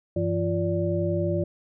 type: tone cluster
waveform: sine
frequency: 97.5 / 168.6 / 347.3 / 580 Hz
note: G2 / E3 / F4 / D5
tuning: -9 / +39 / -10 / -22 cents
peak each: -28 dBFS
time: 0.16-1.44 s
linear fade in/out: 5 ms
effects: none